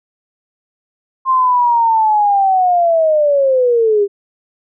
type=linear sweep; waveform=sine; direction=down; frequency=1058 to 394.6 Hz; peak=-9 dBFS; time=1.25-4.08 s; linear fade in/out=50 ms; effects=none